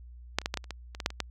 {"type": "clicks", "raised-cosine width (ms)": 0.2, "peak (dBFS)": [-7, -27, -11, -12, -14, -30, -19, -25, -17, -7, -24, -12], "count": 12, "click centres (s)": [0.386, 0.416, 0.459, 0.541, 0.573, 0.642, 0.707, 0.949, 1.002, 1.061, 1.104, 1.203], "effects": ["added 60 Hz sine -45 dBFS peak until 1.3 s"]}